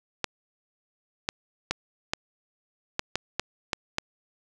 clicks, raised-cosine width 0.2 ms, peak -8 dBFS, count 9, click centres 0.243 / 1.289 / 1.71 / 2.135 / 2.994 / 3.156 / 3.396 / 3.732 / 3.984 s, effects none

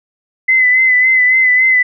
sine tone with vibrato, 2027 Hz, B6, 45 cents sharp, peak -7 dBFS, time 0.48-1.83 s, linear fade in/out 10 ms, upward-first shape sine, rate 3.6 Hz, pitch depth 35 cents each way, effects none

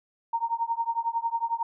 sine tone with tremolo, 924 Hz, A#5, 16 cents flat, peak -21 dBFS, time 0.33-1.63 s, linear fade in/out 5 ms, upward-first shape triangle, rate 11 Hz, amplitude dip 100%, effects none

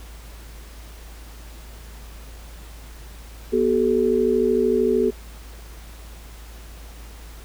sine tone cluster, 243.1 / 381.2 / 434.4 Hz, B3 / G4 / A4, -27 / -48 / -22 cents, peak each -23 / -20 / -20 dBFS, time 3.52-5.11 s, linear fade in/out 20 ms, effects added 55 Hz sine -38 dBFS peak until 7.44 s + pink hiss -46 dBFS RMS until 7.44 s

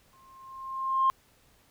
sine tone with exponential growth, 1061 Hz, C6, 24 cents sharp, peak -18 dBFS, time 0.13-1.1 s, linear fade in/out 0 ms, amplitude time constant 210 ms, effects tanh soft clip ceiling -15 dBFS + pink hiss -63 dBFS RMS until 1.7 s

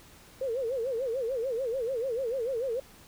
sine tone with vibrato, 493.9 Hz, B4, in tune, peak -28 dBFS, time 0.41-2.8 s, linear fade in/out 5 ms, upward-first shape sine, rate 6.8 Hz, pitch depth 180 cents each way, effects pink hiss -54 dBFS RMS until 3.07 s

